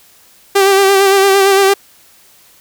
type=tone with vibrato; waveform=sawtooth; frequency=391.6 Hz; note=G4; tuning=2 cents flat; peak=-3 dBFS; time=0.55-1.74 s; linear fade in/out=10 ms; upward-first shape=sine; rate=8.8 Hz; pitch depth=35 cents each way; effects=white hiss -46 dBFS RMS until 2.6 s